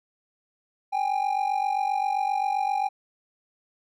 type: ring-modulated tone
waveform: triangle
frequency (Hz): 802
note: G5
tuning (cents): +39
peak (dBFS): -18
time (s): 0.92-2.89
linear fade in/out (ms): 20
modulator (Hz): 23.8
effects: none